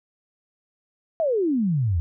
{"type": "exponential sweep", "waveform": "sine", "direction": "down", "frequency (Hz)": [677, 77.78], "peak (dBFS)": -19, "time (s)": [1.2, 2], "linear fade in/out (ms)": 0, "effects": []}